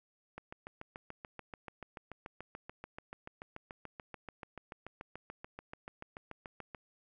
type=click train; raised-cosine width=0.5 ms; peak=-29 dBFS; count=45; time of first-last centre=0.38-6.748 s; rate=6.91 Hz; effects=none